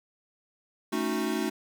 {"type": "chord", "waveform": "square", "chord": "D# half-diminished seventh", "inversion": "second", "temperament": "equal with one note detuned", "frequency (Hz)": [220, 277.2, 311.1, 366.4], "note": ["A3", "C#4", "D#4", "F#4"], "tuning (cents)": [0, 0, 0, -17], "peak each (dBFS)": [-33, -35, -33, -33], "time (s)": [0.92, 1.5], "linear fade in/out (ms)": 10, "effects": ["10-bit"]}